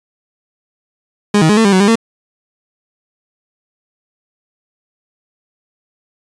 30% pulse tone with pitch steps, 206.2 / 158.1 / 209.8 / 224.8 / 199.5 / 186.7 / 201.2 / 227.5 Hz, G#3 / D#3 / G#3 / A3 / G3 / F#3 / G3 / A#3, -12 / +28 / +18 / +37 / +31 / +16 / +45 / -42 cents, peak -5 dBFS, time 1.34-1.956 s, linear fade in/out 5 ms, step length 77 ms, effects resampled to 22050 Hz

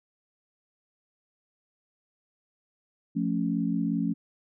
sine chord, F augmented, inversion none, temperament equal, 174.61 / 220 / 277.2 Hz, F3 / A3 / C#4, 0 / 0 / 0 cents, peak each -29 dBFS, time 3.15-4.14 s, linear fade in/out 20 ms, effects none

